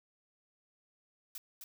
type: noise with echo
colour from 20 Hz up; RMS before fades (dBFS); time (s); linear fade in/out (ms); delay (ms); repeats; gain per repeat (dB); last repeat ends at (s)
blue; -44; 1.35-1.38; 2; 260; 1; -4; 1.64
effects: none